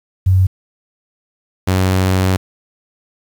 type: tone pair in turn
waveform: sine / sawtooth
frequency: 93.6 / 93.6 Hz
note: F#2 / F#2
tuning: +20 / +20 cents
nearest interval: unison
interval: 0 cents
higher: neither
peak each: -8 dBFS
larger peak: neither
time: 0.26-0.47 / 1.67-2.37 s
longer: second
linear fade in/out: 10 ms
effects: 7-bit